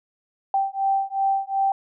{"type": "beating tone pair", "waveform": "sine", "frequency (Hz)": [780, 782.7], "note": ["G5", "G5"], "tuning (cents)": [-9, -3], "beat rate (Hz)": 2.7, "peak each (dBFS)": -23, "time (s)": [0.54, 1.72], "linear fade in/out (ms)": 2, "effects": []}